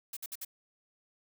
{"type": "noise bursts", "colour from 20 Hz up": "blue", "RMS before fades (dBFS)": -40, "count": 4, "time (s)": [0.13, 0.449], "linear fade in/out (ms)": 5, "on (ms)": 37, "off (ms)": 57, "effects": []}